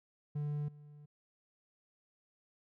triangle tone with level steps, 147.4 Hz, D3, 7 cents sharp, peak -32 / -50 dBFS, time 0.35-1.06 s, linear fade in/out 10 ms, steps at 0.68 s, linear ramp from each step 5 ms, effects none

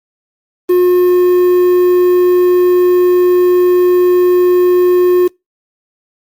triangle tone with quantisation, 359.2 Hz, F4, 49 cents sharp, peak -4 dBFS, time 0.69-5.28 s, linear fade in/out 10 ms, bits 5, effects noise-tail reverb RT60 0.2 s tail -25 dB re dry + Opus 24 kbps

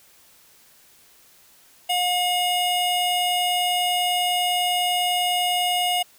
square tone pair together, 718 / 2872 Hz, F5 / F7, +48 / +48 cents, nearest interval 2 octaves, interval 2400 cents, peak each -23 / -24 dBFS, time 1.89-6.03 s, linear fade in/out 10 ms, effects white hiss -54 dBFS RMS until 6.18 s

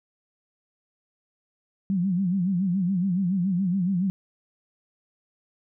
sine tone with vibrato, 185 Hz, F#3, in tune, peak -21 dBFS, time 1.9-4.1 s, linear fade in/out 0 ms, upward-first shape sine, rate 7.1 Hz, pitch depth 130 cents each way, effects none

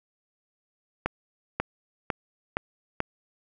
accelerating click train, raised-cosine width 0.5 ms, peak -10 dBFS, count 5, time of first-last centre 1.06-3.004 s, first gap 540 ms, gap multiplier 0.93, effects none

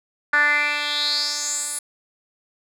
10% pulse tone with band-pass filter sweep, 293.7 Hz, D4, in tune, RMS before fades -22 dBFS, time 0.33-1.79 s, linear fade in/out 5 ms, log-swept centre 1600 to 10000 Hz, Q 5.4, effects none

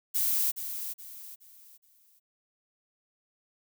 violet noise with echo, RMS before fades -27 dBFS, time 0.14-0.52 s, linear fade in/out 20 ms, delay 420 ms, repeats 4, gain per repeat -9 dB, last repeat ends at 2.2 s, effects none

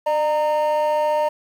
triangle tone pair together, 603 / 923.7 Hz, D5 / A#5, +46 / -16 cents, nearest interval perfect fifth, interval 738 cents, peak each -16 / -18 dBFS, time 0.06-1.29 s, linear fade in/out 10 ms, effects tanh soft clip ceiling -11 dBFS + 8-bit

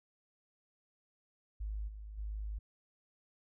sine tone with level steps, 52.3 Hz, G#1, 13 cents sharp, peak -36 / -44 / -37 dBFS, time 1.6-2.59 s, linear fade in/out 10 ms, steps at 1.87 / 2.17 s, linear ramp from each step 20 ms, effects none

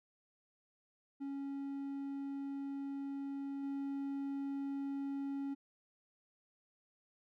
triangle tone with level steps, 277.2 Hz, C#4, in tune, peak -37 / -35 dBFS, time 1.2-5.55 s, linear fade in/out 20 ms, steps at 3.63 s, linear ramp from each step 5 ms, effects none

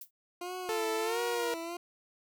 violet noise with exponential decay, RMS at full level -39 dBFS, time 0.01-0.11 s, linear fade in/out 5 ms, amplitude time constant 20 ms
20% pulse tone with vibrato, 349 Hz, F4, 1 cent flat, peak -32 dBFS, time 0.41-1.77 s, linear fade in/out 5 ms, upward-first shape sine, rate 1.5 Hz, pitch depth 92 cents each way
sawtooth tone with pitch glide, 440 to 474.3 Hz, A4 to A#4, 0 to +30 cents, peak -27 dBFS, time 0.69-1.54 s, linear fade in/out 0 ms, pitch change +130 cents, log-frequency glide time 1.05-1.2 s
effects none

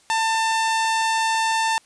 sawtooth tone, 894 Hz, A5, 27 cents sharp, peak -15 dBFS, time 0.1-1.78 s, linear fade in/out 0 ms, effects white hiss -56 dBFS RMS until 1.85 s + resampled to 22050 Hz

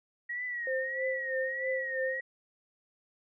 sine tone with vibrato, 1900 Hz, A#6, 33 cents sharp, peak -33 dBFS, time 0.29-2.21 s, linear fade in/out 10 ms, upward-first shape triangle, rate 1.6 Hz, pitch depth 94 cents each way
sine tone with tremolo, 523.3 Hz, C5, in tune, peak -29 dBFS, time 0.67-2.2 s, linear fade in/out 2 ms, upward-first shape sine, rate 3.1 Hz, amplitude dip 80%
effects none

